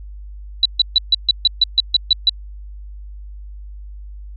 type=tone bursts; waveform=sine; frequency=3951 Hz; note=B7; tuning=in tune; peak=-8 dBFS; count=11; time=0.63-2.294 s; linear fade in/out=2 ms; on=24 ms; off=140 ms; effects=added 50 Hz sine -31 dBFS peak until 4.36 s